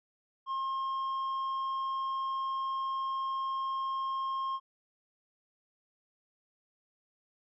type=tone with tanh clipping; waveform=sine; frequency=1069 Hz; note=C6; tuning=37 cents sharp; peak=-32 dBFS; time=0.46-4.6 s; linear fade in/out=50 ms; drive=4 dB; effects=none